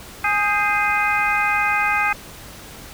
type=harmonic tone with a mistuned harmonic; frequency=415.3 Hz; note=G#4; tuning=in tune; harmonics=2 / 3 / 4 / 5 / 6; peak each=-23 / -23 / -23 / -23 / -23 dBFS; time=0.24-2.13 s; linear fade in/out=5 ms; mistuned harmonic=4; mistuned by=-78 cents; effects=pink hiss -39 dBFS RMS until 2.93 s